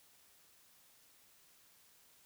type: silence
effects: white hiss -66 dBFS RMS until 2.25 s